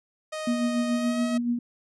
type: tone with pitch glide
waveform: sawtooth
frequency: 622.3 to 637.2 Hz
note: D#5 to D#5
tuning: 0 to +41 cents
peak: -27 dBFS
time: 0.32-1.38 s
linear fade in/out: 10 ms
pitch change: +41 cents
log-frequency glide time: 0.91-1.23 s
type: tone with tremolo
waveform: sine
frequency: 239.4 Hz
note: A#3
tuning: 46 cents sharp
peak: -21 dBFS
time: 0.47-1.59 s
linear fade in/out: 5 ms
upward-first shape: sine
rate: 7 Hz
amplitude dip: 50%
effects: resampled to 24000 Hz

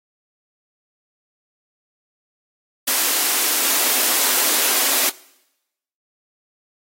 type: high-pass noise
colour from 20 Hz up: white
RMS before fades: -18 dBFS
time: 2.87-5.1 s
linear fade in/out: 10 ms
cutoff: 240 Hz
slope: 96 dB/octave
effects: noise-tail reverb RT60 0.9 s tail -22 dB re dry + AAC 48 kbps

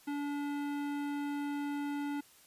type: tone with hard clipping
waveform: sine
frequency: 287.8 Hz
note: D4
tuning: 35 cents flat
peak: -36 dBFS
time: 0.07-2.21 s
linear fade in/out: 10 ms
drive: 16 dB
effects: white hiss -61 dBFS RMS until 2.46 s + resampled to 32000 Hz

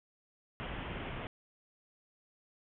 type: low-pass noise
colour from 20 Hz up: pink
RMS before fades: -41 dBFS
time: 0.6-1.27 s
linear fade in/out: 0 ms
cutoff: 3300 Hz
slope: 96 dB/octave
effects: none

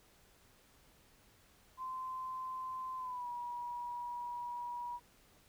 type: tone with pitch glide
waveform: sine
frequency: 1034 to 964.8 Hz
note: C6 to B5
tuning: -21 to -41 cents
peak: -39 dBFS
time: 1.77-5 s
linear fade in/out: 50 ms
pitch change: -120 cents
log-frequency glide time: 2.97-3.29 s
effects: pink hiss -66 dBFS RMS until 5.48 s

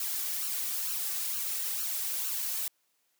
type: noise with flanger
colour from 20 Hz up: blue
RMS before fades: -33 dBFS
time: 0-2.68 s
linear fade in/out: 2 ms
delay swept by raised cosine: 0.7 to 2.7 ms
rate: 2.2 Hz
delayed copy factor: +0.65
effects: white hiss -74 dBFS RMS until 3.19 s + high-pass 200 Hz 12 dB/octave

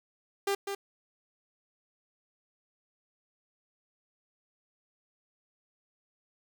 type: tone with echo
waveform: sawtooth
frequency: 397.8 Hz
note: G4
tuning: 25 cents sharp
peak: -23 dBFS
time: 0.47-0.55 s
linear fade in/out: 5 ms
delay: 200 ms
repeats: 1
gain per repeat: -6 dB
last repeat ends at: 0.75 s
effects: 9-bit

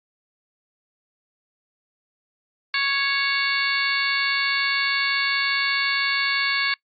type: harmonic tone with a mistuned harmonic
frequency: 554.4 Hz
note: C#5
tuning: in tune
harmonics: 2 / 3 / 4 / 5 / 6 / 7 / 8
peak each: -30 / -25 / -24 / -30 / -32 / -34 / -27 dBFS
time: 2.74-6.74 s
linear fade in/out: 2 ms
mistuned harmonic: 6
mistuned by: +88 cents
effects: noise-tail reverb RT60 0.1 s tail -24 dB re dry + Opus 48 kbps

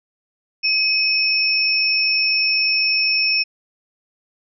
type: tone pair together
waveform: sine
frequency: 2537 / 5376 Hz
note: D#7 / E8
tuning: +33 / +33 cents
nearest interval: octave + minor second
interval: 1300 cents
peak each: -18 dBFS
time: 0.63-3.44 s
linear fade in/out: 20 ms
effects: none

